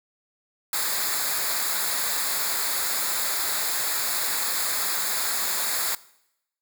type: noise with comb filter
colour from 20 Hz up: white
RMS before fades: -26 dBFS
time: 0.73-5.95 s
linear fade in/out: 2 ms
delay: 0.34 ms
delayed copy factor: -0.75
effects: noise-tail reverb RT60 0.8 s tail -20 dB re dry